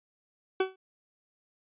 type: tone with exponential decay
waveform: 40% pulse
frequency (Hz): 378.3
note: F#4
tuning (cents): +38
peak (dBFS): -20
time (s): 0.6-0.76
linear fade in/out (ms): 5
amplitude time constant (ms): 33
effects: resampled to 8000 Hz